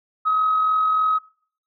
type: tone with amplitude modulation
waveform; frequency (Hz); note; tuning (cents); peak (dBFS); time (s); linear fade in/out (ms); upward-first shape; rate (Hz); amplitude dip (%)
sine; 1271; D#6; +36; -14; 0.25-1.19; 20; sine; 43.3; 30
effects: noise-tail reverb RT60 0.5 s tail -21 dB re dry + tanh soft clip ceiling -11 dBFS